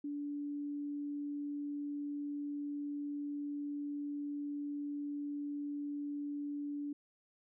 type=tone; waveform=sine; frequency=289.4 Hz; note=D4; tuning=25 cents flat; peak=-37 dBFS; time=0.04-6.93 s; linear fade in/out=5 ms; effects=none